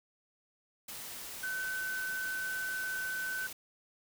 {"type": "tone in noise", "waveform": "sine", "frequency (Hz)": 1520, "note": "F#6", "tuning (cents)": 46, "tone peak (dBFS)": -34, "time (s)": [1.43, 3.47], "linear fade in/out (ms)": 5, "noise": "white", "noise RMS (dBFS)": -44, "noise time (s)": [0.88, 3.53], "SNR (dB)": 7, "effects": []}